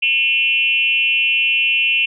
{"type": "tone with frequency modulation", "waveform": "sine", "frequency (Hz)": 2700, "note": "E7", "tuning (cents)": 41, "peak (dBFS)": -13, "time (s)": [0.02, 2.06], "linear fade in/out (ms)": 10, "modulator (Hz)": 262, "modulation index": 0.86, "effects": []}